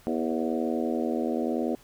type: harmonic tone with a mistuned harmonic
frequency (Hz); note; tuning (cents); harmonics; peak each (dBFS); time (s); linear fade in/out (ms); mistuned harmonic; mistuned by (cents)
80.7; E2; -36; 3 / 4 / 5 / 6 / 7 / 8 / 9; -29 / -31 / -33 / -35 / -36 / -37 / -38; 0.07-1.75; 0; 6; +33
effects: pink hiss -56 dBFS RMS until 1.83 s